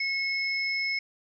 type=tone pair together; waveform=sine; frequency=2183 / 5192 Hz; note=C#7 / E8; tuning=-27 / -27 cents; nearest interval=octave + minor third; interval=1500 cents; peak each=-27 / -33 dBFS; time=0-0.99 s; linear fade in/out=5 ms; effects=none